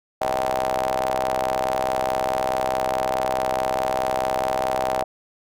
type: ring-modulated tone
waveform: sawtooth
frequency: 64.7 Hz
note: C2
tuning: 19 cents flat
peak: -14 dBFS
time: 0.21-5.04 s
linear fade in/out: 5 ms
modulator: 701 Hz
effects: none